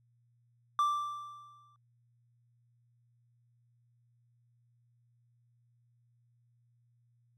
triangle tone with exponential decay, 1174.7 Hz, D6, in tune, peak -22 dBFS, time 0.79-1.76 s, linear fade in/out 1 ms, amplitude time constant 210 ms, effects added 119 Hz sine -67 dBFS peak until 7.37 s

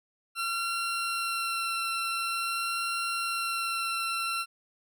20% pulse tone with vibrato, 1361 Hz, F6, 45 cents flat, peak -24 dBFS, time 0.35-4.46 s, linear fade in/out 50 ms, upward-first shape sine, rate 0.47 Hz, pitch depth 11 cents each way, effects none

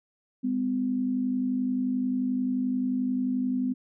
sine tone pair together, 202.4 / 253.8 Hz, G#3 / B3, -44 / +47 cents, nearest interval major third, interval 391 cents, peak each -32 / -25 dBFS, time 0.43-3.74 s, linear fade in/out 20 ms, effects none

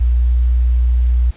sine tone with pitch glide, 60 to 60.42 Hz, B1 to B1, -49 to -37 cents, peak -10 dBFS, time 0-1.31 s, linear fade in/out 10 ms, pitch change +12 cents, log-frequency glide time 0.16-0.27 s, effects pink hiss -46 dBFS RMS until 1.36 s + resampled to 8000 Hz

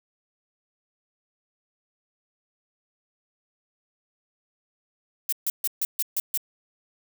violet noise bursts, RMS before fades -25 dBFS, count 7, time 5.29-6.375 s, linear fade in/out 2 ms, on 35 ms, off 140 ms, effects none

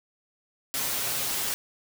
white noise with comb filter, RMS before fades -29 dBFS, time 0.74-1.54 s, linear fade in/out 0 ms, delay 7.3 ms, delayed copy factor +0.8, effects none

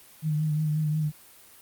sine tone with vibrato, 153.4 Hz, D#3, 24 cents flat, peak -23 dBFS, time 0.22-1.12 s, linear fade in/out 50 ms, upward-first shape triangle, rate 5.6 Hz, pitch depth 42 cents each way, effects white hiss -52 dBFS RMS until 1.61 s + Opus 32 kbps

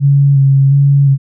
sine tone with vibrato, 138.59 Hz, C#3, in tune, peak -5 dBFS, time 0-1.18 s, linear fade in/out 50 ms, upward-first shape square, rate 1.4 Hz, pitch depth 22 cents each way, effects none

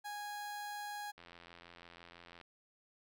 30% pulse tone, 827 Hz, G#5, 8 cents flat, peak -39 dBFS, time 0.04-1.12 s, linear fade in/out 20 ms
click train, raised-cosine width 0.3 ms, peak -38 dBFS, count 107, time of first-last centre 1.18-2.413 s, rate 86 Hz
effects none

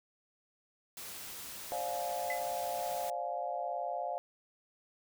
white noise, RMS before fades -45 dBFS, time 0.97-3.1 s, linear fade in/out 2 ms
sine chord, D half-diminished seventh, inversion third, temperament just, 528.6 / 587.3 / 704.8 / 845.8 Hz, C5 / D5 / F5 / Ab5, +18 / 0 / +16 / +31 cents, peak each -42 / -41 / -36 / -42 dBFS, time 1.72-4.18 s, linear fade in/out 0 ms
sine tone with exponential decay, 2025 Hz, B6, 43 cents sharp, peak -32 dBFS, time 2.3-2.48 s, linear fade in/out 2 ms, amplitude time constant 38 ms
effects none

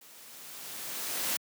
white noise with level ramp, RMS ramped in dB -54 to -30 dBFS, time 0.01-1.37 s, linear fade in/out 5 ms, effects high-pass 150 Hz 12 dB/octave

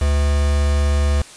triangle tone with quantisation, 72 Hz, D2, 34 cents flat, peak -12 dBFS, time 0.01-1.22 s, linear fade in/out 5 ms, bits 4, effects white hiss -40 dBFS RMS until 1.36 s + resampled to 22050 Hz

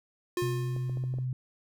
square tone with exponential decay, 356 Hz, F4, 33 cents sharp, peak -27 dBFS, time 0.37-1.25 s, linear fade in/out 2 ms, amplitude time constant 190 ms
sine tone, 127.8 Hz, C3, 40 cents flat, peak -29 dBFS, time 0.42-1.33 s, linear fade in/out 2 ms
clicks, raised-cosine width 2 ms, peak -30 dBFS, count 6, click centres 0.764 / 0.896 / 0.972 / 1.039 / 1.14 / 1.186 s
effects none

